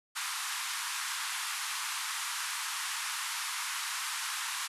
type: band-pass noise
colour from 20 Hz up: pink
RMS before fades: -36 dBFS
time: 0.15-4.68 s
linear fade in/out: 20 ms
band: 950 to 12000 Hz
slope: 48 dB/octave
effects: resampled to 32000 Hz